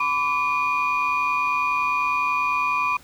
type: tone cluster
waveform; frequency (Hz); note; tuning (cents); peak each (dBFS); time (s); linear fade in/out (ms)
sine; 1004 / 1154 / 2442; B5 / D6 / D#7; +28 / -31 / -33; -23; 0-2.97; 5
effects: tanh soft clip ceiling -14 dBFS + pink hiss -50 dBFS RMS until 3.03 s